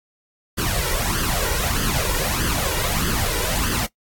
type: noise with flanger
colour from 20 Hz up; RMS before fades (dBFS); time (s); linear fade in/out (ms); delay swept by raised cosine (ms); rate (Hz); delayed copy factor
pink; -22; 0.57-3.87; 20; 0.63 to 2.13; 1.6; +0.7
effects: noise-tail reverb RT60 0.1 s tail -20 dB re dry + AAC 64 kbps